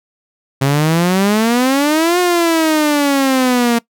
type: exponential two-way sweep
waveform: sawtooth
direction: up then down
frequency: 133.7 to 361.3 to 231.7 Hz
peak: -7 dBFS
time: 0.61-3.79 s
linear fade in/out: 10 ms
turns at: 2.19 s
effects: noise-tail reverb RT60 0.1 s tail -21 dB re dry